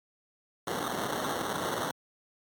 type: noise with sample-and-hold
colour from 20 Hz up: violet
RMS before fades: -32 dBFS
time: 0.67-1.91 s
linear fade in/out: 2 ms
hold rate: 2450 Hz
effects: high-pass 150 Hz 12 dB/octave + MP3 96 kbps